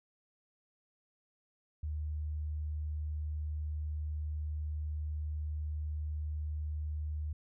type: tone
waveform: sine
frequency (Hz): 76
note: D#2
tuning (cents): -40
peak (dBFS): -34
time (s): 1.83-7.33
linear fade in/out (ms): 5
effects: none